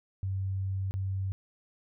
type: tone with dropouts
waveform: sine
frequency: 96 Hz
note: G2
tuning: 36 cents flat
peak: -29 dBFS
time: 0.23-1.32 s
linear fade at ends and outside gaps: 0 ms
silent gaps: 0.91-0.94 s
effects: none